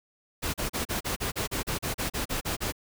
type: noise bursts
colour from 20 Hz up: pink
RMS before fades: -30 dBFS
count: 15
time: 0.42-2.724 s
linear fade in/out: 20 ms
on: 120 ms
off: 36 ms
effects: none